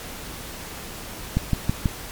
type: click train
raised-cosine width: 5 ms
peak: -7 dBFS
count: 4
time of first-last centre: 1.37-1.858 s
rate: 6.15 Hz
effects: pink hiss -36 dBFS RMS until 2.11 s + MP3 96 kbps